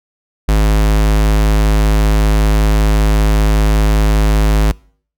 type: tone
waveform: square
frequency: 52.6 Hz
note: G#1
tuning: 23 cents sharp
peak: -9 dBFS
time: 0.48-4.72 s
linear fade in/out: 10 ms
effects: noise-tail reverb RT60 0.5 s tail -24 dB re dry